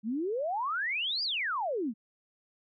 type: exponential two-way sweep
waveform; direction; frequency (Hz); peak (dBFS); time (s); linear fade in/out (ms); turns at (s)
sine; up then down; 202.4 to 4978 to 202.4; -29; 0.03-1.94; 50; 1.23
effects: none